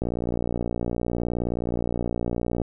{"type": "click train", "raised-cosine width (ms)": 2, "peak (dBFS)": -13, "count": 155, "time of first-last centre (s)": [0.02, 2.617], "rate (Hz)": 59.3, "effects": []}